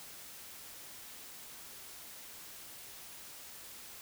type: silence
effects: white hiss -50 dBFS RMS until 4.01 s